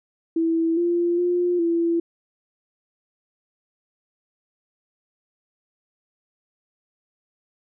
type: tone with pitch steps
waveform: sine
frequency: 328.7 / 345.5 / 353.3 / 336.9 Hz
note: E4 / F4 / F4 / E4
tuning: -5 / -19 / +20 / +38 cents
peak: -18 dBFS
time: 0.36-2 s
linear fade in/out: 5 ms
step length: 410 ms
effects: none